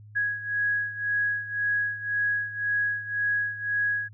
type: beating tone pair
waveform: sine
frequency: 1661.2 / 1663.1 Hz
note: G#6 / G#6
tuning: 0 / +2 cents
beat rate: 1.9 Hz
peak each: -26 / -30 dBFS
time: 0.15-4.09 s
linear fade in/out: 20 ms
effects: added 105 Hz sine -45 dBFS peak until 4.13 s